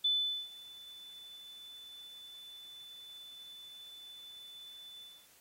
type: tone with ADSR envelope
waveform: sine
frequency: 3500 Hz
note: A7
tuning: 10 cents flat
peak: -26 dBFS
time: 0.04-5.28 s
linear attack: 10 ms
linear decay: 430 ms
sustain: -22 dB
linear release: 270 ms
effects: white hiss -63 dBFS RMS until 5.4 s + AAC 48 kbps